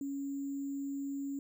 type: tone with sample-and-hold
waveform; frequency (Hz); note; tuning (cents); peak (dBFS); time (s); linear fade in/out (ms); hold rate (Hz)
sine; 278; C#4; +5; -35; 0.01-1.39; 2; 7350
effects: none

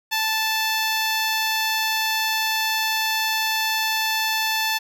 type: tone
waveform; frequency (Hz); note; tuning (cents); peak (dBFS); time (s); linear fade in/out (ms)
10% pulse; 878; A5; -4; -12; 0.11-4.79; 20
effects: none

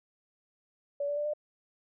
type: tone with pitch steps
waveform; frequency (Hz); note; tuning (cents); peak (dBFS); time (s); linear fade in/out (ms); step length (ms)
sine; 571 / 580.3 / 589.8 / 599.4; D5 / D5 / D5 / D5; -49 / -21 / +7 / +35; -29; 1-1.336; 5; 84
effects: none

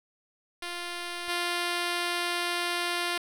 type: tone with level steps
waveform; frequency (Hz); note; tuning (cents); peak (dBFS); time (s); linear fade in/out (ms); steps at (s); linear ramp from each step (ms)
5% pulse; 349.2; F4; 0; -22 / -16; 0.62-3.18; 5; 1.28; 20
effects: low-pass 11000 Hz 12 dB/octave + 8-bit

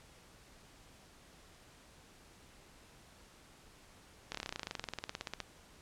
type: slowing click train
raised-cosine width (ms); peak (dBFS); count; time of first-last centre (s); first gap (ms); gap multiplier
0.2; -21; 26; 4.32-5.403; 26; 1.04
effects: pink hiss -60 dBFS RMS until 5.81 s + low-pass 10000 Hz 12 dB/octave

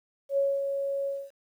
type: tone with ADSR envelope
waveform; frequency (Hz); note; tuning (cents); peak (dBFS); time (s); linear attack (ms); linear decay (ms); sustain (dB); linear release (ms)
sine; 554.4; C#5; 0; -21; 0.29-1.31; 85; 230; -6; 240
effects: 10-bit

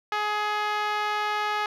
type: tone with band-pass filter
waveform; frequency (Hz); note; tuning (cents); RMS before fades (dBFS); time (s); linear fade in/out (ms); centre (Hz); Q
5% pulse; 420.1; G#4; +20; -27; 0.12-1.66; 2; 990; 1.4
effects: none

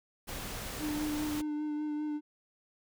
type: noise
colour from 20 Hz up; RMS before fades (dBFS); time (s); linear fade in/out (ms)
pink; -40; 0.27-1.42; 20
type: tone with vibrato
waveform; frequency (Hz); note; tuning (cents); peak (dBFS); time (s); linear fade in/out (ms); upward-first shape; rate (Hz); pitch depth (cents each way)
triangle; 300.6; D4; +40; -30; 0.79-2.21; 50; sine; 5; 18
effects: none

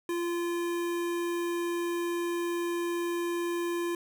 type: tone with notch filter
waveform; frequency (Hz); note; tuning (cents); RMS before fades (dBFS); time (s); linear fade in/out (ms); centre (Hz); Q
square; 344.7; F4; -23; -31; 0.09-3.95; 2; 4700; 1.9
effects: none

